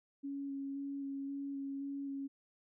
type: tone with vibrato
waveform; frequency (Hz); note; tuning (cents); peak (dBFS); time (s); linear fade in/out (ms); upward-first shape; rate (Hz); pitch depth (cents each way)
sine; 277.2; C#4; 0; -38; 0.23-2.28; 20; square; 1.9; 11
effects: none